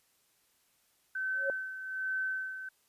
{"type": "tone with tremolo", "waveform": "sine", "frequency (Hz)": 1532, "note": "G6", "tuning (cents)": -40, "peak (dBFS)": -30, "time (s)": [1.15, 2.69], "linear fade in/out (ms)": 5, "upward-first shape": "sine", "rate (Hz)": 1.2, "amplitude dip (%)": 65}
{"type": "tone with exponential growth", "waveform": "sine", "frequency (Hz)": 550, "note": "C#5", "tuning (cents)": -14, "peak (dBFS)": -26, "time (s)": [1.33, 1.5], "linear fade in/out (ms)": 1, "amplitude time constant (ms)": 36}
{"effects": ["white hiss -71 dBFS RMS until 2.88 s", "resampled to 32000 Hz"]}